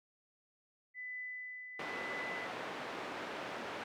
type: tone with tremolo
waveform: sine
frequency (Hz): 2000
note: B6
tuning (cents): +21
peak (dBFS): -40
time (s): 0.94-2.49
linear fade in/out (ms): 50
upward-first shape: triangle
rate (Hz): 0.99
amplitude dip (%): 50
type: band-pass noise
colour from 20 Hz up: pink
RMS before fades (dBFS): -43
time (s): 1.79-3.84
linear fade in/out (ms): 5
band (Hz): 340 to 2400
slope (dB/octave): 12
effects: none